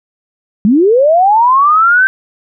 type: linear sweep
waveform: sine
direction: up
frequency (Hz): 190.7 to 1566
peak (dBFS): -5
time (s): 0.65-2.07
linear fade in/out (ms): 0
effects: none